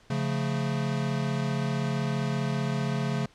square chord, Db augmented, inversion none, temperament equal with one note detuned, 139.23 / 174.61 / 220 Hz, Db3 / F3 / A3, +8 / 0 / 0 cents, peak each -29 / -34 / -33 dBFS, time 0.1-3.26 s, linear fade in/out 5 ms, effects pink hiss -58 dBFS RMS until 3.34 s + low-pass 6000 Hz 12 dB/octave

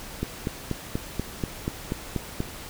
click train, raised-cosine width 3 ms, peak -13 dBFS, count 10, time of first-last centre 0.23-2.404 s, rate 4.14 Hz, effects pink hiss -40 dBFS RMS until 2.69 s

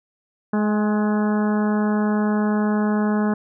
harmonic tone with a mistuned harmonic, 211.1 Hz, G#3, 29 cents sharp, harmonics 1 / 2 / 3 / 4 / 5 / 6 / 7 / 8, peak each -18 / -27 / -31 / -31 / -33 / -36 / -35 / -38 dBFS, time 0.53-3.34 s, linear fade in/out 5 ms, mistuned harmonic 4, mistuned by -24 cents, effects none

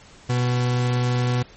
40% pulse tone, 123.47 Hz, B2, in tune, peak -18 dBFS, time 0.29-1.43 s, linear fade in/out 10 ms, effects pink hiss -48 dBFS RMS until 1.56 s + MP3 32 kbps

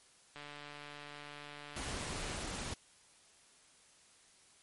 click train, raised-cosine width 0.3 ms, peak -32 dBFS, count 290, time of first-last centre 0.36-2.339 s, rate 146 Hz
pink noise, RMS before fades -41 dBFS, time 1.76-2.74 s, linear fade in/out 5 ms
effects white hiss -64 dBFS RMS until 4.62 s + MP3 48 kbps

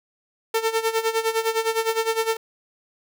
sawtooth tone with tremolo, 448.9 Hz, A4, 35 cents sharp, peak -14 dBFS, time 0.54-2.37 s, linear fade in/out 5 ms, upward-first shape sine, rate 9.8 Hz, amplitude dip 80%, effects none

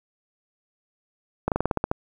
slowing click train, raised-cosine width 1 ms, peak -8 dBFS, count 9, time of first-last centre 1.48-1.915 s, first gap 38 ms, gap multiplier 1.1, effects 8-bit

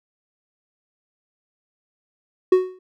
triangle tone with exponential decay, 370 Hz, F#4, in tune, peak -6 dBFS, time 2.52-2.79 s, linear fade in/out 5 ms, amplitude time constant 57 ms, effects none

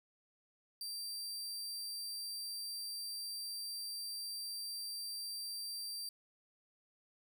sawtooth tone, 4699 Hz, D8, in tune, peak -38 dBFS, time 0.81-6.09 s, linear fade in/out 2 ms, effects none

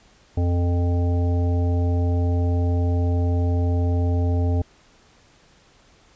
harmonic tone, 87.31 Hz, F2, in tune, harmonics 1 / 3 / 5 / 7 / 9, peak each -18 / -28 / -32 / -35 / -37 dBFS, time 0.37-4.62 s, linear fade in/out 5 ms, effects pink hiss -55 dBFS RMS until 6.15 s + resampled to 16000 Hz

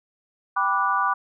sine chord, G major seventh, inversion none, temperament equal with one note detuned, 784 / 987.8 / 1174.7 / 1465.5 Hz, G5 / B5 / D6 / F#6, 0 / 0 / 0 / -17 cents, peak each -28 / -25 / -22 / -27 dBFS, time 0.56-1.14 s, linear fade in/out 10 ms, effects none

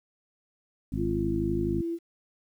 harmonic tone, 52 Hz, G#1, 3 cents sharp, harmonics 1 / 2 / 3 / 4 / 5, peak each -34 / -34 / -34 / -34 / -34 dBFS, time 0.92-1.82 s, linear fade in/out 5 ms
sine tone with vibrato, 339.8 Hz, F4, 47 cents flat, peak -28 dBFS, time 0.96-1.99 s, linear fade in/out 50 ms, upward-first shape sine, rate 1.9 Hz, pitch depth 23 cents each way
effects 10-bit

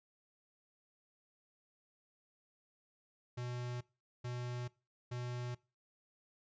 square tone bursts, 122.7 Hz, B2, 11 cents flat, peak -40 dBFS, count 3, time 3.37-5.55 s, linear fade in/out 10 ms, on 440 ms, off 430 ms, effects noise-tail reverb RT60 0.3 s tail -22 dB re dry + resampled to 16000 Hz

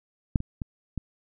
clicks, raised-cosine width 5 ms, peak -8 / -21 / -19 / -18 dBFS, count 4, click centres 0.358 / 0.404 / 0.618 / 0.977 s, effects none

